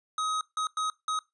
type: tone bursts at uneven times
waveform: square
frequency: 1264 Hz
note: D#6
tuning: 27 cents sharp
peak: -28 dBFS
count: 4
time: 0.18-0.41 / 0.57-0.67 / 0.77-0.9 / 1.08-1.19 s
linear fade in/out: 2 ms
effects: noise-tail reverb RT60 0.2 s tail -21 dB re dry + resampled to 22050 Hz